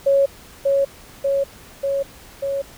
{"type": "tone with echo", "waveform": "sine", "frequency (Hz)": 553, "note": "C#5", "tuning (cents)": -4, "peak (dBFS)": -12, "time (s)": [0.06, 0.26], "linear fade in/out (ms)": 10, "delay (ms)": 590, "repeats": 4, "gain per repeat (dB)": -2, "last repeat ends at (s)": 2.62, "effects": ["pink hiss -44 dBFS RMS until 2.77 s"]}